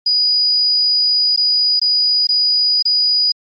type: tone with dropouts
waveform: sine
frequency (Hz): 4922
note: D#8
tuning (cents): -20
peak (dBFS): -11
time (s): 0.06-3.32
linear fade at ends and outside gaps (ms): 5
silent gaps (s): 1.363-1.374 / 1.796-1.815 / 2.271-2.289 / 2.825-2.853
effects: MP3 32 kbps